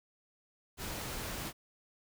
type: noise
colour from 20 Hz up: pink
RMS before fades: -40 dBFS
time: 0.77-1.53 s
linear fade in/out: 50 ms
effects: none